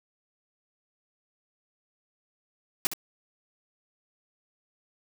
white noise with echo, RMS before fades -25 dBFS, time 2.85-2.87 s, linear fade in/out 0 ms, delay 65 ms, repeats 1, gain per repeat -9 dB, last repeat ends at 2.935 s, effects none

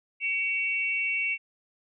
sine tone pair together, 2256 / 2700 Hz, C#7 / E7, +30 / +41 cents, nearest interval minor third, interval 311 cents, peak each -28 dBFS, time 0.2-1.38 s, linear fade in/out 50 ms, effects none

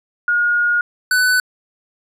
sine / square tone pair in turn, 1434 / 1498.5 Hz, F6 / F#6, +45 / +22 cents, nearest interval minor second, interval 77 cents, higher second, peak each -13 dBFS, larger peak neither, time 0.28-0.81 / 1.11-1.4 s, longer first, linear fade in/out 2 ms, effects resampled to 32000 Hz

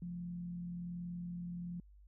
sine tone with frequency modulation, 174.7 Hz, F3, 1 cent sharp, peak -40 dBFS, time 0.02-1.8 s, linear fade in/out 2 ms, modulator 41.2 Hz, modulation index 0.26, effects added 50 Hz sine -57 dBFS peak until 2.07 s

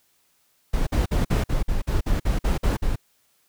brown noise bursts, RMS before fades -21 dBFS, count 12, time 0.73-2.96 s, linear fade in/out 10 ms, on 140 ms, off 50 ms, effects white hiss -65 dBFS RMS until 3.48 s

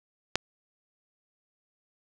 click, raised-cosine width 0.2 ms, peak -6 dBFS, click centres 0.356 s, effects none

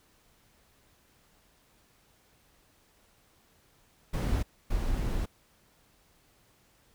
brown noise bursts at uneven times, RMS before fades -29 dBFS, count 2, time 4.13-4.43 / 4.7-5.26 s, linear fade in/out 10 ms, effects pink hiss -65 dBFS RMS until 6.94 s

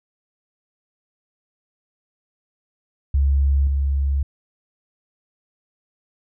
sine tone with level steps, 69.3 Hz, C#2, in tune, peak -14 / -17 dBFS, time 3.14-4.23 s, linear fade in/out 5 ms, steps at 3.67 s, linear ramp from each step 2 ms, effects none

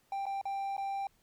triangle tone with dropouts, 788 Hz, G5, 9 cents sharp, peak -31 dBFS, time 0.12-1.07 s, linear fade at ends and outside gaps 2 ms, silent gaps 0.256-0.265 / 0.414-0.454 / 0.767-0.779 s, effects pink hiss -70 dBFS RMS until 1.22 s

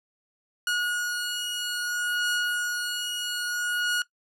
sawtooth beating tone pair, 1447 / 1447.61 Hz, F#6 / F#6, -39 / -38 cents, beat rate 0.61 Hz, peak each -28 / -24 dBFS, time 0.67-4.02 s, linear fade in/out 2 ms, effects noise-tail reverb RT60 0.1 s tail -18 dB re dry + low-pass 12000 Hz 12 dB/octave

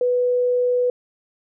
sine tone, 493.9 Hz, B4, in tune, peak -16 dBFS, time 0.01-0.9 s, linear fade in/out 2 ms, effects none

